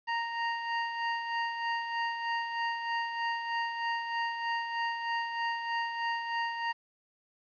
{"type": "tone with tremolo", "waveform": "25% pulse", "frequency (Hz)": 930, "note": "A#5", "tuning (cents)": -4, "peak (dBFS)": -25, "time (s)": [0.07, 6.73], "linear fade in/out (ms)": 20, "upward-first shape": "sine", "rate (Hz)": 3.2, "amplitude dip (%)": 50, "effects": ["resampled to 11025 Hz", "10-bit"]}